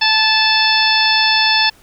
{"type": "harmonic tone with a mistuned harmonic", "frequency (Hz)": 878, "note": "A5", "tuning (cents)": -4, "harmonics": [1, 2, 3, 4, 5, 6], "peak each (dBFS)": [-18, -18, -18, -18, -18, -18], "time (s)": [0.01, 1.7], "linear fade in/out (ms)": 10, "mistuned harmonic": 2, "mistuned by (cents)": -17, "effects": ["pink hiss -49 dBFS RMS until 1.82 s"]}